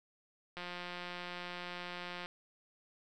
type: click train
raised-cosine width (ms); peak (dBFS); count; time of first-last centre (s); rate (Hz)
0.3; -27; 300; 0.57-2.259; 177
effects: none